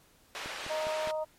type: band-pass noise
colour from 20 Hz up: white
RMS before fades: -40 dBFS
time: 0.35-1.11 s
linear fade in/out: 0 ms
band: 430 to 3000 Hz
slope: 12 dB/octave
type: click train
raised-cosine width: 2 ms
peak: -30 dBFS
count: 4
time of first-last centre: 0.46-1.073 s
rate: 4.89 Hz
type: harmonic tone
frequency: 311.1 Hz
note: D#4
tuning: in tune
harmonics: 2 / 3 / 4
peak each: -31 / -38 / -48 dBFS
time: 0.69-1.25 s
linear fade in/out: 20 ms
effects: pink hiss -63 dBFS RMS until 1.38 s + MP3 64 kbps